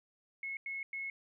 sine tone bursts at uneven times, 2181 Hz, C#7, 29 cents flat, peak -37 dBFS, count 3, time 0.43-0.57 / 0.66-0.83 / 0.93-1.1 s, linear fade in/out 2 ms, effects none

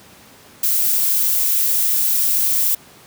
violet noise, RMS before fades -17 dBFS, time 0.63-2.75 s, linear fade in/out 5 ms, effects pink hiss -45 dBFS RMS until 3.06 s + high-pass 100 Hz 12 dB/octave

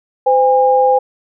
sine tone pair together, 512.8 / 812 Hz, C5 / G#5, -35 / -39 cents, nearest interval minor sixth, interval 796 cents, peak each -11 dBFS, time 0.26-0.99 s, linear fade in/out 10 ms, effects none

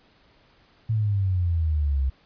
sine exponential sweep, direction down, 113 to 65 Hz, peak -20 dBFS, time 0.89-2.1 s, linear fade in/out 10 ms, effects pink hiss -59 dBFS RMS until 2.25 s + resampled to 11025 Hz

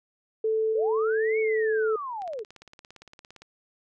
sine tone with pitch glide, 440 to 437.2 Hz, A4 to A4, 0 to -11 cents, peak -22 dBFS, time 0.44-1.96 s, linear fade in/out 5 ms, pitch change -11 cents, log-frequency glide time 1.19-1.6 s
sine linear two-way sweep, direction up then down, 392 to 2257 to 392 Hz, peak -31 dBFS, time 0.72-2.44 s, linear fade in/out 20 ms, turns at 1.39 s
click train, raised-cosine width 0.2 ms, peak -30 dBFS, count 22, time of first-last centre 2.22-3.42 s, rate 17.5 Hz
effects none

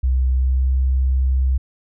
sine tone with pitch glide, 64.1 to 65.26 Hz, C2 to C2, -35 to -4 cents, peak -14 dBFS, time 0.03-1.58 s, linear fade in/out 10 ms, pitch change +31 cents, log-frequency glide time 0.25-0.76 s, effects none

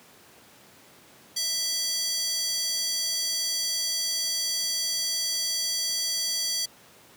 square tone with high-pass filter, 659.3 Hz, E5, in tune, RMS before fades -28 dBFS, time 1.36-6.66 s, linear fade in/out 10 ms, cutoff 4800 Hz, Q 2.6, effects pink hiss -53 dBFS RMS until 7.16 s + high-pass 150 Hz 12 dB/octave

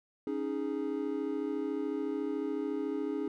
triangle chord, C# suspended second, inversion none, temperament equal, 277.2 / 311.1 / 415.3 Hz, C#4 / D#4 / G#4, 0 / 0 / 0 cents, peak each -34 dBFS, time 0.27-3.28 s, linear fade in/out 2 ms, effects none

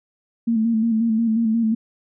sine tone with vibrato, 225.5 Hz, A3, 43 cents sharp, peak -16 dBFS, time 0.47-1.75 s, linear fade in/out 10 ms, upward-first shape square, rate 5.6 Hz, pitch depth 42 cents each way, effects none

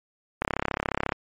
click train, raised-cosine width 0.5 ms, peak -9 dBFS, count 25, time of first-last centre 0.42-1.122 s, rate 34.2 Hz, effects MP3 64 kbps

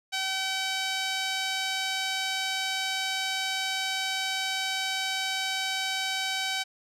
sawtooth tone with band-pass filter, 765 Hz, G5, 42 cents flat, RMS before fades -30 dBFS, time 0.12-6.64 s, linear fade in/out 20 ms, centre 3800 Hz, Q 1, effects none

